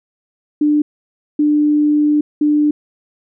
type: tone bursts at uneven times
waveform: sine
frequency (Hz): 297.7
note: D4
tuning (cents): +24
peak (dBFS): -10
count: 3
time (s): 0.61-0.82 / 1.39-2.21 / 2.41-2.71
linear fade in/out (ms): 5
effects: none